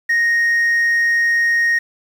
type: tone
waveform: sine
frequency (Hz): 1864.7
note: A#6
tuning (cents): 0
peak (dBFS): -10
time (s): 0.09-1.79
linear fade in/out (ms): 10
effects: tanh soft clip ceiling -12 dBFS + 7-bit